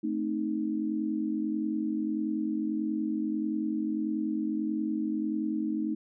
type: chord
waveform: sine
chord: A diminished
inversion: none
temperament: equal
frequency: 220 / 261.6 / 311.1 Hz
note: A3 / C4 / Eb4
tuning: 0 / 0 / 0 cents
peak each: -32 / -36 / -30 dBFS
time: 0.03-5.95 s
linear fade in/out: 10 ms
effects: none